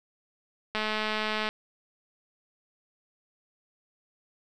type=click train; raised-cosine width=0.3 ms; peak=-14 dBFS; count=160; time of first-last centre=0.75-1.49 s; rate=215 Hz; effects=none